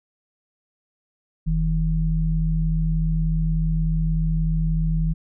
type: tone pair together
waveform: sine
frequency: 43.42 / 160 Hz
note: F1 / D#3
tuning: -9 / +49 cents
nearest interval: octave + major seventh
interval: 2258 cents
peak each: -21 dBFS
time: 1.46-5.14 s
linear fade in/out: 20 ms
effects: none